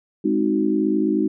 sine chord, Ab dominant seventh, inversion none, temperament equal, 207.7 / 261.6 / 311.1 / 370 Hz, Ab3 / C4 / Eb4 / Gb4, 0 / 0 / 0 / 0 cents, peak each -23 / -25 / -20 / -24 dBFS, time 0.24-1.28 s, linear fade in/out 10 ms, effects none

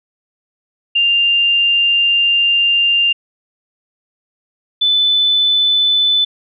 sine tone pair in turn, 2794 / 3505 Hz, F7 / A7, 0 / -7 cents, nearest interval major third, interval 393 cents, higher second, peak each -10 dBFS, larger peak neither, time 0.95-3.13 / 4.81-6.25 s, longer first, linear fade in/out 10 ms, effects none

